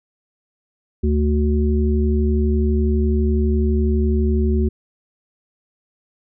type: harmonic tone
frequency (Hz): 74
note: D2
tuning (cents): +14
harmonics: 1 / 3 / 5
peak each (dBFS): -16 / -21 / -23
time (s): 1.03-4.69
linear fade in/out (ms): 10
effects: none